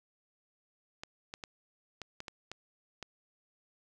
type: clicks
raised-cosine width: 0.2 ms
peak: -24 dBFS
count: 8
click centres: 1.035 / 1.339 / 1.438 / 2.017 / 2.204 / 2.282 / 2.516 / 3.027 s
effects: none